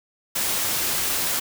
white noise, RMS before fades -24 dBFS, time 0.35-1.4 s, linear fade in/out 10 ms, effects none

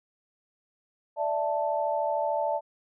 sine chord, D suspended second, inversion none, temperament just, 587.3 / 660.7 / 881 Hz, D5 / E5 / A5, 0 / +4 / +2 cents, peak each -29 / -30 / -29 dBFS, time 1.16-2.61 s, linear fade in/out 50 ms, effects none

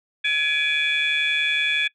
sine tone cluster, 1685 / 2327 / 2478 / 3417 Hz, G#6 / D7 / D#7 / G#7, +25 / -17 / -8 / +49 cents, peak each -24 dBFS, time 0.24-1.88 s, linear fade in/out 10 ms, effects noise-tail reverb RT60 0.1 s tail -24 dB re dry + tanh soft clip ceiling -12 dBFS

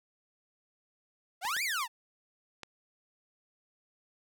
sawtooth exponential two-way sweep, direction up then down, 652 to 2461 to 859 Hz, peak -27 dBFS, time 1.41-1.88 s, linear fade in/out 50 ms, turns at 1.63 s
clicks, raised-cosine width 0.2 ms, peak -24 dBFS, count 3, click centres 1.451 / 1.566 / 2.633 s
effects none

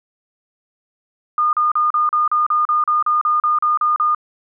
sine tone bursts, 1218 Hz, D#6, 37 cents flat, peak -13 dBFS, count 15, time 1.38-4.148 s, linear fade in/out 2 ms, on 150 ms, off 37 ms, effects none

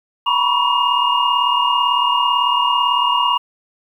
sine tone cluster, 957 / 995 / 1124 / 2833 Hz, A#5 / B5 / C#6 / F7, +45 / +13 / +24 / +24 cents, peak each -19 dBFS, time 0.26-3.38 s, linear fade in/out 10 ms, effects 8-bit

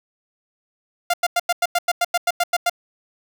sawtooth tone bursts, 698.5 Hz, F5, in tune, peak -12 dBFS, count 13, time 1.1-2.697 s, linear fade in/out 5 ms, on 37 ms, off 93 ms, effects none

